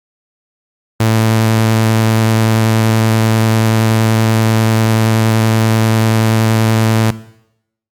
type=tone; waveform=sawtooth; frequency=111.2 Hz; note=A2; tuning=19 cents sharp; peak=-5 dBFS; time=1-7.11 s; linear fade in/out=5 ms; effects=noise-tail reverb RT60 0.8 s tail -17 dB re dry + MP3 96 kbps